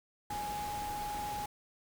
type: tone in noise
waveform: sine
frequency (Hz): 830.6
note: G#5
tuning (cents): 0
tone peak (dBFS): -36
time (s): 0.3-1.46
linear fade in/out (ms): 5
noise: pink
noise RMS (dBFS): -44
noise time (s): 0.3-1.46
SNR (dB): +5
effects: none